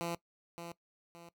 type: tone with echo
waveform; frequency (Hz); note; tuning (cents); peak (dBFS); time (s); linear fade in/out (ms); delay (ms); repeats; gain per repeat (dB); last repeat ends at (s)
10% pulse; 170; F3; -46; -27; 0.01-0.15; 0; 570; 2; -8; 1.29
effects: noise-tail reverb RT60 0.1 s tail -19 dB re dry